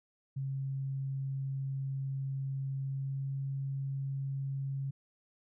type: tone with pitch glide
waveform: sine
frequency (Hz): 135.6 to 136.62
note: C#3 to C#3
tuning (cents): -38 to -25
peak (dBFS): -33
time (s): 0.36-4.91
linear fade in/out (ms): 10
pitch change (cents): +13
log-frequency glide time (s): 2.8-3.36
effects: none